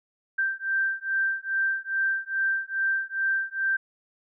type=beating tone pair; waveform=sine; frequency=1568 / 1570.4 Hz; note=G6 / G6; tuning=0 / +3 cents; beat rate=2.4 Hz; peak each=-27 dBFS; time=0.38-3.77 s; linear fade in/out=10 ms; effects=none